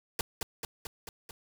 pink noise with echo, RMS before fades -31 dBFS, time 0.19-0.21 s, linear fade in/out 2 ms, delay 220 ms, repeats 5, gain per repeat -3 dB, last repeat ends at 1.31 s, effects none

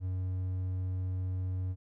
triangle tone, 92.5 Hz, F#2, in tune, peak -29 dBFS, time 0-1.76 s, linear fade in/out 50 ms, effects none

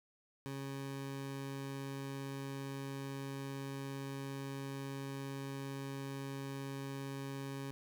20% pulse tone, 137.1 Hz, C#3, 19 cents flat, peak -36 dBFS, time 0.46-7.71 s, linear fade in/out 0 ms, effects none

